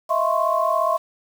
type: tone cluster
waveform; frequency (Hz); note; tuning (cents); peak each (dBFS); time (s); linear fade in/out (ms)
sine; 635 / 672 / 1041 / 1096; D#5 / E5 / C6 / C#6; +35 / +33 / -9 / -20; -23; 0.09-0.98; 20
effects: 7-bit